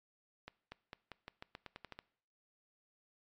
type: accelerating click train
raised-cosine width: 0.3 ms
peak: -30 dBFS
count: 12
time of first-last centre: 0.48-1.99 s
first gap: 240 ms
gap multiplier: 0.88
effects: noise-tail reverb RT60 0.6 s tail -21 dB re dry + MP3 64 kbps